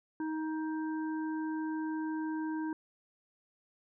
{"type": "harmonic tone", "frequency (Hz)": 314.3, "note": "D#4", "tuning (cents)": 18, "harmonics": [1, 3, 5], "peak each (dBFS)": [-33, -43, -47], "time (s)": [0.2, 2.73], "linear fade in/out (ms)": 2, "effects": []}